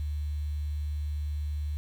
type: tone with quantisation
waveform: sine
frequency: 74.2 Hz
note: D2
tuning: 18 cents sharp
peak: -29 dBFS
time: 0-1.77 s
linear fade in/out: 0 ms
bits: 9
effects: none